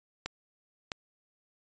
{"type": "clicks", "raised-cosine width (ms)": 0.2, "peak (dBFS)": -16, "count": 2, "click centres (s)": [0.26, 0.918], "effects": ["resampled to 16000 Hz"]}